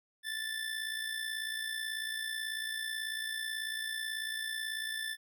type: tone with amplitude modulation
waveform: 25% pulse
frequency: 1760 Hz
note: A6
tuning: in tune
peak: -29 dBFS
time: 0.23-5.17 s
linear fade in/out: 50 ms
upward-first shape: sine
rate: 58.2 Hz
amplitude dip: 55%
effects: none